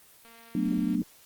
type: click train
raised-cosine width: 0.3 ms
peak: -37 dBFS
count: 162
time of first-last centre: 0.25-0.95 s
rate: 230 Hz
type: chord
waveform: sine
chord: B minor seventh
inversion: second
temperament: just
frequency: 185.21 / 222.2 / 246.9 / 296.3 Hz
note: F#3 / A3 / B3 / D4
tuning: +2 / +17 / 0 / +15 cents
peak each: -30 dBFS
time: 0.55-1.02 s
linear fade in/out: 2 ms
effects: white hiss -56 dBFS RMS until 1.25 s + Opus 24 kbps